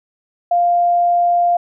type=tone; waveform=sine; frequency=698.5 Hz; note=F5; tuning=in tune; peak=-11 dBFS; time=0.51-1.57 s; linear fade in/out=5 ms; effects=none